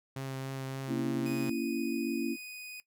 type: tone with vibrato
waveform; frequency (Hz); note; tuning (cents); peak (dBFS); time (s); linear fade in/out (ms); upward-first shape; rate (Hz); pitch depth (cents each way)
sawtooth; 133.8; C3; +39; -32; 0.16-1.5; 5; triangle; 3.5; 15
type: chord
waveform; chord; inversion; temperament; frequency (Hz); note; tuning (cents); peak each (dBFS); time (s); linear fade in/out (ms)
sine; A# diminished; none; just; 233.1 / 279.7 / 335.6; A#3 / C#4 / E4; 0 / +16 / +31; -34; 0.87-2.37; 50
type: tone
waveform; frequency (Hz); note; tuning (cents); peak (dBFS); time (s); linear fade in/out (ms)
sawtooth; 2488; D#7; -1; -39; 1.26-2.8; 0
effects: noise-tail reverb RT60 0.1 s tail -18 dB re dry